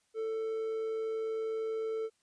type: tone with amplitude modulation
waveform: triangle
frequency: 443.6 Hz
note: A4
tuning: 14 cents sharp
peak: -29 dBFS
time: 0.14-2.1 s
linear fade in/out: 50 ms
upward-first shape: sine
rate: 109 Hz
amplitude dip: 25%
effects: white hiss -74 dBFS RMS until 2.22 s + resampled to 22050 Hz